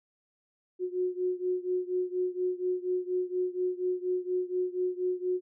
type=beating tone pair; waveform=sine; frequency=362.7 / 366.9 Hz; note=F#4 / F#4; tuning=-34 / -15 cents; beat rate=4.2 Hz; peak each=-30 / -32 dBFS; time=0.79-5.41 s; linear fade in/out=50 ms; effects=none